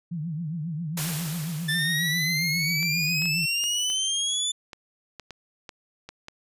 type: tone with vibrato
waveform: sine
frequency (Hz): 161.1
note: E3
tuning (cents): -39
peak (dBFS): -28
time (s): 0.11-3.46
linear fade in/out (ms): 10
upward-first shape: triangle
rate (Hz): 7.4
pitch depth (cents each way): 180
type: noise with exponential decay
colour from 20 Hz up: white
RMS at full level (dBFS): -29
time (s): 0.97-3.09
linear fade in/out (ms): 5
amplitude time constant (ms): 460
type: exponential sweep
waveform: 25% pulse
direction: up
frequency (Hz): 1760 to 3520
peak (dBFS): -20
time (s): 1.68-4.52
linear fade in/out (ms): 10
type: clicks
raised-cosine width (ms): 0.2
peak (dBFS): -22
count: 11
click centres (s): 2.829 / 3.221 / 3.256 / 3.639 / 3.901 / 4.732 / 5.197 / 5.307 / 5.692 / 6.09 / 6.284
effects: resampled to 32000 Hz